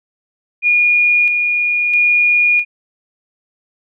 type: tone with tremolo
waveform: sine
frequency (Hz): 2436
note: D#7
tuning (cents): -37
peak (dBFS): -9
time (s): 0.62-2.65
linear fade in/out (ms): 50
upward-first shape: square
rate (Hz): 0.76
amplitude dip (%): 35
effects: none

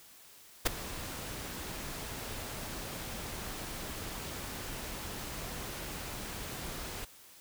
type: noise with ADSR envelope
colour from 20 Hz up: pink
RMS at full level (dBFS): -23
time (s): 0.65-7.05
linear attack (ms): 18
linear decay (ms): 8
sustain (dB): -18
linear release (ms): 8
effects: white hiss -56 dBFS RMS until 7.4 s

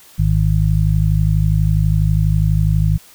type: harmonic tone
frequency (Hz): 52.2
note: G#1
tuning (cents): +10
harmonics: 1 / 2 / 3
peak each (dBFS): -16 / -16 / -16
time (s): 0.18-2.98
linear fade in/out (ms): 20
effects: white hiss -45 dBFS RMS until 3.14 s

